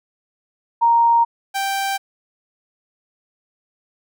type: tone pair in turn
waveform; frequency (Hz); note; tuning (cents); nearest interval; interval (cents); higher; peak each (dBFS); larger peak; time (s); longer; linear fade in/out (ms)
sine / sawtooth; 932.3 / 784; A#5 / G5; 0 / 0; minor third; 300; first; -11 / -16; first; 0.81-1.25 / 1.54-1.98; neither; 20
effects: none